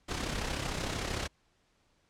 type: noise with amplitude modulation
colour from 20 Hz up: pink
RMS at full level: -32 dBFS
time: 0.08-1.28 s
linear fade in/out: 20 ms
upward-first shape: sine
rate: 33.2 Hz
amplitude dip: 55%
effects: pink hiss -71 dBFS RMS until 2.09 s + low-pass 7000 Hz 12 dB/octave